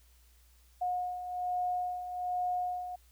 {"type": "beating tone pair", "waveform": "sine", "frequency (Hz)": [721, 722.2], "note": ["F#5", "F#5"], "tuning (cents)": [-45, -42], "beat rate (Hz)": 1.2, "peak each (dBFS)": [-39, -32], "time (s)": [0.81, 2.96], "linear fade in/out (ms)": 10, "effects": ["added 60 Hz sine -60 dBFS peak until 3.11 s", "white hiss -67 dBFS RMS until 3.11 s"]}